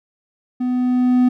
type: tone with level ramp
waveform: triangle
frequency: 250 Hz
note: B3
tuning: 21 cents sharp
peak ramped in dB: -16 to -8 dBFS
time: 0.6-1.29 s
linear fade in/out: 10 ms
effects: none